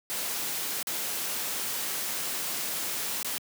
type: noise with dropouts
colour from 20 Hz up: white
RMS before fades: -32 dBFS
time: 0.1-3.38 s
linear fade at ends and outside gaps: 0 ms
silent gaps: 0.828-0.87 / 3.229-3.246 s
effects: high-pass 150 Hz 12 dB/octave